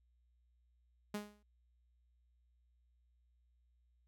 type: tone with exponential decay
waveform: sawtooth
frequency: 207.7 Hz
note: G#3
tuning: in tune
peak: -33 dBFS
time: 1.14-1.43 s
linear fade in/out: 5 ms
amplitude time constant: 61 ms
effects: added 60 Hz sine -70 dBFS peak until 4.07 s